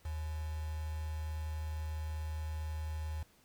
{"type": "tone with quantisation", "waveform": "sine", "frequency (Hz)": 77.78, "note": "D#2", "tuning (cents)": 0, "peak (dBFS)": -36, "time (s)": [0.05, 3.23], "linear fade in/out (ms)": 5, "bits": 8, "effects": ["pink hiss -66 dBFS RMS until 3.44 s"]}